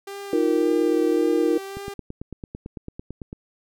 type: tone with vibrato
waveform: sawtooth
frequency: 394.6 Hz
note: G4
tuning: 11 cents sharp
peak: -29 dBFS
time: 0.07-1.94 s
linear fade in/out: 5 ms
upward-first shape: sine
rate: 1.8 Hz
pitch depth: 24 cents each way
type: chord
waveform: sine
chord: Eb suspended second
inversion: none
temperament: just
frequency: 311.1 / 350 / 466.7 Hz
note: Eb4 / F4 / Bb4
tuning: 0 / +4 / +2 cents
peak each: -22 dBFS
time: 0.33-1.58 s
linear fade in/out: 2 ms
type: click train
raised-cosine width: 3 ms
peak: -21 dBFS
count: 15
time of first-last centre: 1.77-3.329 s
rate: 8.98 Hz
effects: none